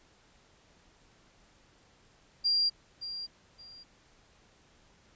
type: tone with echo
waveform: sine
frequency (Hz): 4768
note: D8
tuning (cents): +25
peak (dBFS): -24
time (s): 2.44-2.7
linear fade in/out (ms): 20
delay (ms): 570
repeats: 2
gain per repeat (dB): -12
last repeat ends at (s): 3.84
effects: pink hiss -63 dBFS RMS until 5.15 s + resampled to 16000 Hz